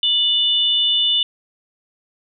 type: tone pair together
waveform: sine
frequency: 2944 / 3541 Hz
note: F#7 / A7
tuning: -9 / +10 cents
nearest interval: minor third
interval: 319 cents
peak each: -17 dBFS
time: 0.03-1.23 s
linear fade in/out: 2 ms
effects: none